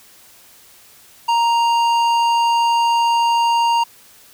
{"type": "tone with tanh clipping", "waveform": "sine", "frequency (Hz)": 933, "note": "A#5", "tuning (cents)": 1, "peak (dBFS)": -15, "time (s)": [1.28, 3.84], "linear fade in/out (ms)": 10, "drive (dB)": 13, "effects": ["white hiss -47 dBFS RMS until 4.33 s"]}